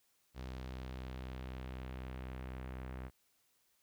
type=tone with low-pass filter sweep; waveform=sawtooth; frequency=64 Hz; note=C2; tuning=38 cents flat; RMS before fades=-45 dBFS; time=0.34-3.11 s; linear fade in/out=50 ms; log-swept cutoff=4800 to 2000 Hz; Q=1.2; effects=white hiss -75 dBFS RMS until 3.82 s